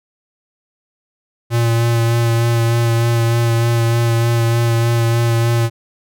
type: tone with vibrato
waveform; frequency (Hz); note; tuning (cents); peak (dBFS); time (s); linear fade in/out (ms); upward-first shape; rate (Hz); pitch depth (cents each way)
square; 116.54; A#2; 0; -13; 1.5-5.7; 50; sine; 3.3; 18
effects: none

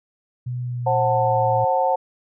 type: tone with pitch glide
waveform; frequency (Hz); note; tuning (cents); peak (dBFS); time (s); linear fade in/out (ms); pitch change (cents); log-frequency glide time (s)
sine; 123.8 to 116.18; B2 to A#2; +5 to -5; -24; 0.46-1.65; 10; -110; 0.61-1.42
type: chord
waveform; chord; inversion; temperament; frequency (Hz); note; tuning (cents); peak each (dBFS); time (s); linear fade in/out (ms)
sine; F# diminished; second; just; 532.8 / 740 / 888; C5 / F#5 / A5; +31 / 0 / +16; -21; 0.86-1.96; 10
effects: none

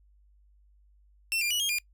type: tone with pitch steps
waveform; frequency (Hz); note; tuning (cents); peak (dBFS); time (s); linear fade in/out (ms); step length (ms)
sawtooth; 2697 / 2395 / 2934 / 3241 / 2413; E7 / D7 / F#7 / G#7 / D7; +39 / +33 / -15 / -43 / +46; -23; 1.32-1.785; 0; 93
effects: noise-tail reverb RT60 0.1 s tail -24 dB re dry + added 50 Hz sine -58 dBFS peak until 1.93 s

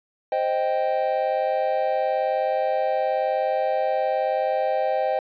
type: chord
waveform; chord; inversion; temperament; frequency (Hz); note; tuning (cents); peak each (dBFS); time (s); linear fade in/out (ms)
triangle; C minor; none; equal; 523.3 / 622.3 / 784; C5 / Eb5 / G5; 0 / 0 / 0; -23; 0.32-5.19; 2
effects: resampled to 11025 Hz

